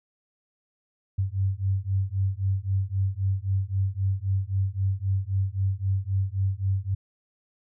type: beating tone pair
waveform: sine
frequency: 94.9 / 98.7 Hz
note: F#2 / G2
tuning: +44 / +12 cents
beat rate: 3.8 Hz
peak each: -26 dBFS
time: 1.18-6.95 s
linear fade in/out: 10 ms
effects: none